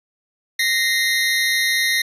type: tone pair together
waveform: 25% pulse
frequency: 1864.7 / 2072 Hz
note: A#6 / C7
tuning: 0 / -17 cents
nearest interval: major second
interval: 183 cents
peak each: -15 / -17 dBFS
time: 0.59-2.02 s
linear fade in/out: 5 ms
effects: resampled to 32000 Hz